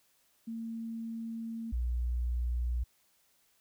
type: tone pair in turn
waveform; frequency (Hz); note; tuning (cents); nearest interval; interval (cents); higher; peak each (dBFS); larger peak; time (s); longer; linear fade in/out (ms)
sine; 227.4 / 60.23; A#3 / B1; -43 / -43; octave + major seventh; 2300; first; -36 / -29; second; 0.47-1.72 / 1.72-2.84; first; 10
effects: white hiss -70 dBFS RMS until 3.6 s